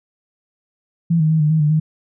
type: tone with pitch steps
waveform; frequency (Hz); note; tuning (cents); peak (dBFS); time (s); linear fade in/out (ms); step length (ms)
sine; 167.2 / 156 / 158.9 / 151 / 158.2 / 149.5 / 156.1; E3 / D#3 / D#3 / D3 / D#3 / D3 / D#3; +25 / +5 / +37 / +48 / +29 / +31 / +6; -12; 1.1-1.8; 10; 100
effects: none